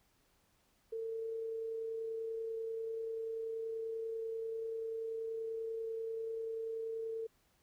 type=tone with amplitude modulation; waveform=sine; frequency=450.3 Hz; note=A4; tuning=40 cents sharp; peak=-36 dBFS; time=0.92-7.27 s; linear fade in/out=10 ms; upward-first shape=sine; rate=30.3 Hz; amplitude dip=25%; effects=pink hiss -73 dBFS RMS until 7.62 s